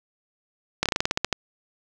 slowing click train, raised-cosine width 0.2 ms, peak -4 dBFS, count 11, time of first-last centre 0.83-1.327 s, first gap 27 ms, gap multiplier 1.13, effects none

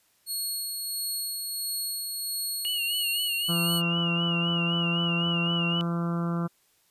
10% pulse tone with tremolo, 4331 Hz, C#8, 41 cents flat, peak -21 dBFS, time 0.26-3.82 s, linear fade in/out 50 ms, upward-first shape sine, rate 1.5 Hz, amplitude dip 30%
sine tone with vibrato, 2861 Hz, F7, 41 cents sharp, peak -27 dBFS, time 2.65-5.81 s, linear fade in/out 0 ms, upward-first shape sine, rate 3.9 Hz, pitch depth 70 cents each way
harmonic tone, 170.1 Hz, F3, 45 cents flat, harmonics 1 / 2 / 3 / 4 / 5 / 6 / 7 / 8 / 9, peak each -26 / -36 / -41 / -42 / -48 / -43 / -40 / -41 / -51 dBFS, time 3.48-6.48 s, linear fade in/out 20 ms
effects white hiss -66 dBFS RMS until 6.9 s + resampled to 32000 Hz

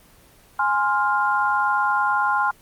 sine chord, F minor, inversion first, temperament equal with one note detuned, 830.6 / 1046.5 / 1403.4 Hz, Ab5 / C6 / F6, 0 / 0 / +8 cents, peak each -22 dBFS, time 0.59-2.51 s, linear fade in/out 5 ms, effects pink hiss -52 dBFS RMS until 2.61 s + Opus 24 kbps

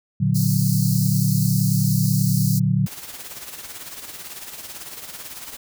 sine chord, Bb augmented, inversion none, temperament equal, 116.54 / 146.83 / 185 Hz, Bb2 / D3 / F#3, 0 / 0 / 0 cents, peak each -21 / -20 / -21 dBFS, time 0.2-2.87 s, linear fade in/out 10 ms
white high-pass noise, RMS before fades -29 dBFS, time 0.34-2.6 s, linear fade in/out 20 ms, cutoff 4200 Hz, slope 96 dB/octave
white noise with tremolo, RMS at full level -34 dBFS, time 2.86-5.57 s, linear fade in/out 5 ms, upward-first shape sine, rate 18 Hz, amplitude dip 55%
effects none

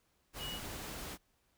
sine tone in noise, 2917 Hz, F#7, 25 cents flat, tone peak -41 dBFS, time 0.38-0.6 s, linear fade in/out 50 ms, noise pink, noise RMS -44 dBFS, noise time 0.33-1.18 s, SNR 0 dB, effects pink hiss -75 dBFS RMS until 1.57 s

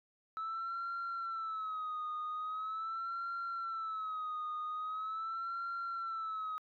sine tone with vibrato, 1302 Hz, E6, 22 cents flat, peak -35 dBFS, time 0.37-6.58 s, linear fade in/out 0 ms, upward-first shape sine, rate 0.42 Hz, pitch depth 94 cents each way, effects tanh soft clip ceiling -34 dBFS

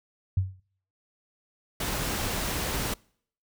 sine tone with exponential decay, 94.3 Hz, F#2, 33 cents sharp, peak -18 dBFS, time 0.37-0.6 s, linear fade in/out 5 ms, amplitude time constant 50 ms
pink noise, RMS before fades -30 dBFS, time 1.8-2.94 s, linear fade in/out 5 ms
effects noise-tail reverb RT60 0.6 s tail -26 dB re dry

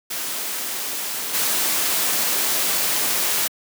white noise with level steps, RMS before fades -27 / -21 dBFS, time 0.1-3.48 s, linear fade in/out 10 ms, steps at 1.33 s, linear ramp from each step 20 ms, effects high-pass 200 Hz 12 dB/octave

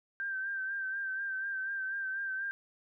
sine tone with vibrato, 1568 Hz, G6, in tune, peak -33 dBFS, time 0.2-2.51 s, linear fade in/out 0 ms, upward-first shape sine, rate 4.1 Hz, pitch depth 39 cents each way, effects none

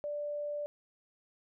sine tone, 587.3 Hz, D5, in tune, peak -34 dBFS, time 0.04-0.66 s, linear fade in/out 0 ms, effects none

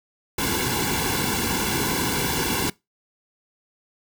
pink noise with comb filter, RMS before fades -24 dBFS, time 0.38-2.7 s, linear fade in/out 5 ms, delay 1.6 ms, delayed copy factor -0.95, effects noise-tail reverb RT60 0.2 s tail -22 dB re dry

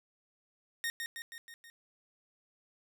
sawtooth tone with echo, 1851 Hz, A#6, 13 cents flat, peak -29 dBFS, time 0.84-0.9 s, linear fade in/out 0 ms, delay 160 ms, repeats 5, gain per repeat -4 dB, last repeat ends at 1.7 s, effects none

